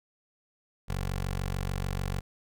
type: tone with notch filter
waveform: 15% pulse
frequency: 46.75 Hz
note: F#1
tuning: 19 cents sharp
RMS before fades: -32 dBFS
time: 0.88-2.21 s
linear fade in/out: 20 ms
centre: 300 Hz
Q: 1.3
effects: none